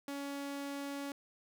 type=tone; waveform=sawtooth; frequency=281 Hz; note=C#4; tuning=24 cents sharp; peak=-35 dBFS; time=0.08-1.12 s; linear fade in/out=2 ms; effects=none